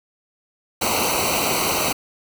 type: noise with comb filter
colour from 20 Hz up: pink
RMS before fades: -21 dBFS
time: 0.81-1.93 s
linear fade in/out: 10 ms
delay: 0.58 ms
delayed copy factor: -0.95
effects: none